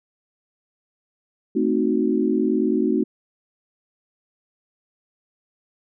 sine chord, A diminished seventh, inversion none, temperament equal with one note detuned, 221.7 / 261.6 / 311.1 / 370 Hz, A3 / C4 / Eb4 / Gb4, +13 / 0 / 0 / 0 cents, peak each -23 dBFS, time 1.55-3.04 s, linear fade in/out 10 ms, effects none

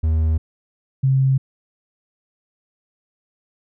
triangle / sine tone pair in turn, 79.4 / 133.53 Hz, D#2 / C3, +36 / +36 cents, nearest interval major sixth, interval 900 cents, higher second, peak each -13 dBFS, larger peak neither, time 0.03-0.38 / 1.03-1.38 s, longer neither, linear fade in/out 10 ms, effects none

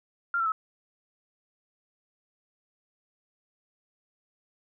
sine tone with pitch steps, 1390 / 1340 / 1293 Hz, F6 / E6 / E6, -9 / +28 / -34 cents, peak -24 dBFS, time 0.34-0.52 s, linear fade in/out 2 ms, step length 60 ms, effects none

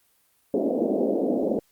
pink band-pass noise, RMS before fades -24 dBFS, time 0.54-1.59 s, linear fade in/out 2 ms, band 210 to 640 Hz, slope 48 dB/octave, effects white hiss -65 dBFS RMS until 1.71 s + Opus 32 kbps

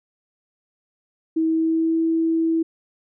sine tone with pitch glide, 321.9 to 326.6 Hz, E4 to E4, -41 to -16 cents, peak -17 dBFS, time 1.36-2.63 s, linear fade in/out 10 ms, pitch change +25 cents, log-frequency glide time 1.48-1.98 s, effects none

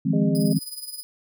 sine chord, F minor seventh, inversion third, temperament equal with one note detuned, 155.56 / 173.01 / 207.7 / 261.6 Hz, Eb3 / F3 / Ab3 / C4, 0 / -16 / 0 / 0 cents, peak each -24 dBFS, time 0.05-0.59 s, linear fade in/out 10 ms
harmonic tone, 203.5 Hz, G#3, 35 cents flat, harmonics 1 / 2 / 3, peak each -30 / -29 / -32 dBFS, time 0.13-0.53 s, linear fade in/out 5 ms
15% pulse tone with tremolo, 4984 Hz, D#8, 2 cents sharp, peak -24 dBFS, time 0.35-1.03 s, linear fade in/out 0 ms, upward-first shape sine, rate 19 Hz, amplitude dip 70%
effects none

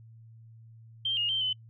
sine tone with pitch steps, 3155 / 2853 / 3127 / 3031 Hz, G7 / F7 / G7 / F#7, +10 / +36 / -5 / +41 cents, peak -26 dBFS, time 1.05-1.53 s, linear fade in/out 5 ms, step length 120 ms, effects noise-tail reverb RT60 0.1 s tail -26 dB re dry + added 113 Hz sine -49 dBFS peak until 1.69 s

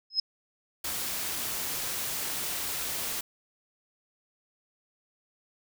sine tone with exponential growth, 5130 Hz, E8, 48 cents flat, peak -19 dBFS, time 0.1-0.2 s, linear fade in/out 5 ms, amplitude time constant 21 ms
white noise, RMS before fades -33 dBFS, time 0.84-3.21 s, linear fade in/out 5 ms
effects none

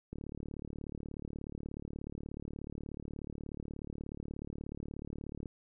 click train, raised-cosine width 3 ms, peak -29 dBFS, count 196, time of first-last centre 0.13-5.458 s, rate 36.6 Hz, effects none

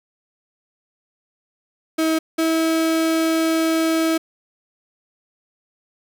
35% pulse tone pair in turn, 320 / 323.9 Hz, D#4 / E4, +49 / -30 cents, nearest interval unison, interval 21 cents, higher second, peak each -15 dBFS, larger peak neither, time 1.98-2.19 / 2.38-4.18 s, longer second, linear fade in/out 10 ms, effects none

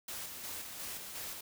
white noise with tremolo, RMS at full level -42 dBFS, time 0.08-1.41 s, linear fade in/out 5 ms, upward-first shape square, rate 2.8 Hz, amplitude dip 35%, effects none

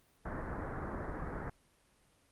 pink low-pass noise, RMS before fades -40 dBFS, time 0.25-1.5 s, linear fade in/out 5 ms, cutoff 1800 Hz, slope 48 dB/octave, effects pink hiss -69 dBFS RMS until 2.31 s + Opus 32 kbps

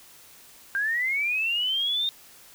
sine linear sweep, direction up, 1568 to 3681 Hz, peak -23 dBFS, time 0.75-2.09 s, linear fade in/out 0 ms, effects white hiss -51 dBFS RMS until 2.54 s

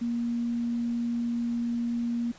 sine tone, 236.1 Hz, A#3, 22 cents sharp, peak -26 dBFS, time 0.01-2.32 s, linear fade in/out 10 ms, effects pink hiss -52 dBFS RMS until 2.38 s + resampled to 16000 Hz

